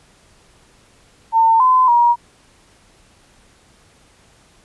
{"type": "tone with pitch steps", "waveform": "sine", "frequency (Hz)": [903, 1021, 951], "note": ["A5", "C6", "A#5"], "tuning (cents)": [45, -43, 34], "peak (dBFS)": -9, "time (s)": [1.32, 2.16], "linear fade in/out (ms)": 50, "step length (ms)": 280, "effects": ["pink hiss -52 dBFS RMS until 4.64 s", "resampled to 24000 Hz"]}